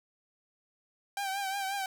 sawtooth tone with vibrato, 784 Hz, G5, in tune, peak -28 dBFS, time 1.17-1.86 s, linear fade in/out 2 ms, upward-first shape triangle, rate 5.6 Hz, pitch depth 59 cents each way, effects none

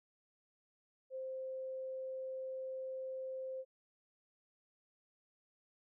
sine tone, 523.3 Hz, C5, in tune, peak -40 dBFS, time 1.1-3.65 s, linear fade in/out 50 ms, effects none

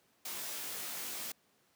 white noise with comb filter, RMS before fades -41 dBFS, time 0.25-1.32 s, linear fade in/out 5 ms, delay 20 ms, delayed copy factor -1, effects pink hiss -71 dBFS RMS until 1.75 s + high-pass 150 Hz 12 dB/octave

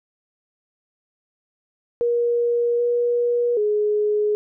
sine tone with pitch steps, 475.4 / 480.1 / 419.8 Hz, A#4 / B4 / G#4, +34 / -49 / +19 cents, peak -17 dBFS, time 2.01-4.35 s, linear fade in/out 0 ms, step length 780 ms, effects none

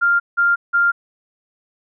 sine tone bursts, 1396.9 Hz, F6, in tune, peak -12 dBFS, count 3, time 0.01-0.92 s, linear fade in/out 20 ms, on 190 ms, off 170 ms, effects none

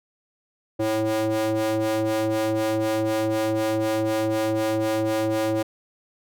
square ring-modulated tone, 110 Hz, A2, in tune, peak -19 dBFS, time 0.79-5.63 s, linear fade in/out 10 ms, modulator 438 Hz, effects none

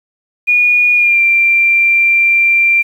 sine tone with pitch glide, 2445 to 2366 Hz, D#7 to D7, -31 to +12 cents, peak -7 dBFS, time 0.47-2.83 s, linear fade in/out 20 ms, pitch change -57 cents, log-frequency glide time 0.95-1.21 s, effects 7-bit

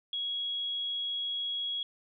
sine tone, 3322 Hz, G#7, in tune, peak -31 dBFS, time 0.13-1.83 s, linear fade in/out 2 ms, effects none

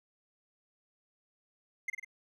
triangle tone with echo, 2093 Hz, C7, in tune, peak -29 dBFS, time 1.88-1.9 s, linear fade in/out 5 ms, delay 49 ms, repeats 3, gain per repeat -4 dB, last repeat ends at 2.047 s, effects none

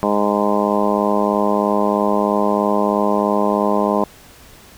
harmonic tone, 103.1 Hz, G#2, 12 cents flat, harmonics 2 / 3 / 4 / 5 / 6 / 7 / 8 / 9 / 10, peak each -20 / -24 / -22 / -24 / -21 / -28 / -25 / -25 / -23 dBFS, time 0.03-4.04 s, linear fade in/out 0 ms, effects pink hiss -44 dBFS RMS until 4.77 s

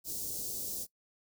white band-stop noise, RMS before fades -38 dBFS, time 0.04-0.87 s, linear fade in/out 50 ms, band 540 to 5000 Hz, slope 24 dB/octave, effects noise-tail reverb RT60 0.1 s tail -20 dB re dry

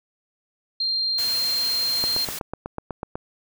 sine tone, 4186 Hz, C8, in tune, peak -21 dBFS, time 0.8-2.25 s, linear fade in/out 5 ms
white noise, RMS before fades -32 dBFS, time 1.18-2.39 s, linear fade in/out 5 ms
click train, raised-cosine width 1 ms, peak -15 dBFS, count 10, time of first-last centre 2.04-3.155 s, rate 8.07 Hz
effects none

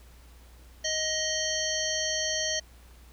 harmonic tone, 626 Hz, D#5, 10 cents sharp, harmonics 1 / 3 / 5 / 7 / 9 / 10, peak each -34 / -34 / -34 / -34 / -34 / -34 dBFS, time 0.84-2.6 s, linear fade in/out 10 ms, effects added 60 Hz sine -50 dBFS peak until 3.12 s + pink hiss -58 dBFS RMS until 3.12 s

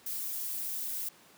violet noise with flanger, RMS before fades -36 dBFS, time 0.06-1.09 s, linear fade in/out 5 ms, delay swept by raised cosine 0.56 to 6.16 ms, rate 3.6 Hz, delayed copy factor +0.75, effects pink hiss -58 dBFS RMS until 1.37 s + high-pass 200 Hz 12 dB/octave

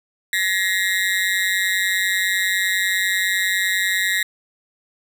35% pulse tone with amplitude modulation, 1897 Hz, A#6, 30 cents sharp, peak -12 dBFS, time 0.33-4.23 s, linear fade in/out 2 ms, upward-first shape sine, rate 190 Hz, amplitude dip 100%, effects none

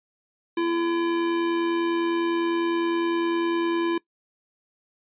square tone with amplitude modulation, 337.8 Hz, E4, 42 cents sharp, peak -21 dBFS, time 0.57-3.98 s, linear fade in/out 5 ms, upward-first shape sine, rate 89.9 Hz, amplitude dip 30%, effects noise-tail reverb RT60 0.1 s tail -22 dB re dry + resampled to 8000 Hz

